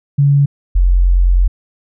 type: tone pair in turn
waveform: sine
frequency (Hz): 141.6 / 44.6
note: C#3 / F1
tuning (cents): +37 / +37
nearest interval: octave + minor sixth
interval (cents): 2000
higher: first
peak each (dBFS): -7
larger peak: neither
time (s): 0.18-0.46 / 0.75-1.48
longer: second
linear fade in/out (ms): 10
effects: none